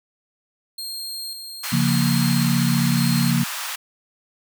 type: tone with tremolo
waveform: sawtooth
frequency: 4218 Hz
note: C8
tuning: 13 cents sharp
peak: -26 dBFS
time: 0.78-3.31 s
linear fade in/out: 5 ms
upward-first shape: square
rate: 0.91 Hz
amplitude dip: 40%
type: high-pass noise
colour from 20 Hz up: pink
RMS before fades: -29 dBFS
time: 1.63-3.76 s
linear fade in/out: 10 ms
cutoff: 950 Hz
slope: 24 dB/octave
type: chord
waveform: sine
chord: Bb minor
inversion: first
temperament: equal with one note detuned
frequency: 138.59 / 174.11 / 233.1 Hz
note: Db3 / F3 / Bb3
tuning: 0 / -5 / 0 cents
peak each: -21 dBFS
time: 1.72-3.44 s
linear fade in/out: 10 ms
effects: none